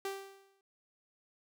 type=tone with exponential decay; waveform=sawtooth; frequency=391.1 Hz; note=G4; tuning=4 cents flat; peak=-30 dBFS; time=0.05-0.61 s; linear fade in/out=2 ms; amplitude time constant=120 ms; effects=none